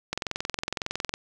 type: click train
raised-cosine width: 0.2 ms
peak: -11 dBFS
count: 23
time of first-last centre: 0.13-1.139 s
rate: 21.8 Hz
effects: none